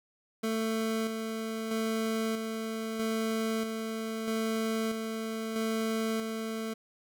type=tone with tremolo; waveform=25% pulse; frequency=222.4 Hz; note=A3; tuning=19 cents sharp; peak=-25 dBFS; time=0.43-6.74 s; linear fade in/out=10 ms; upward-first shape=square; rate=0.78 Hz; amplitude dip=40%; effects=none